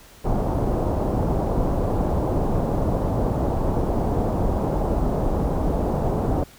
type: low-pass noise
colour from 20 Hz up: pink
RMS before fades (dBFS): -22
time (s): 0.24-6.44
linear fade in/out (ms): 10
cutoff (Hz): 860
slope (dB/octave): 24
effects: pink hiss -48 dBFS RMS until 6.58 s